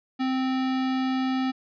square tone, 260.7 Hz, C4, 6 cents flat, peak -24 dBFS, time 0.19-1.52 s, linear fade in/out 20 ms, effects resampled to 11025 Hz

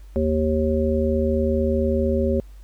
harmonic tone, 77.78 Hz, D#2, in tune, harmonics 1 / 3 / 5 / 7, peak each -23 / -23 / -24 / -24 dBFS, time 0.16-2.4 s, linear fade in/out 0 ms, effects added 49 Hz sine -39 dBFS peak until 2.63 s + pink hiss -59 dBFS RMS until 2.63 s

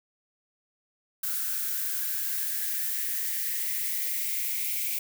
violet noise with high-pass filter sweep, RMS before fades -30 dBFS, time 1.23-4.99 s, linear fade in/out 5 ms, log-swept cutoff 1400 to 2300 Hz, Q 6.8, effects none

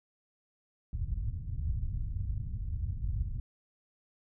white low-pass noise, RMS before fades -34 dBFS, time 0.93-3.4 s, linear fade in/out 2 ms, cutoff 100 Hz, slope 24 dB/octave, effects none

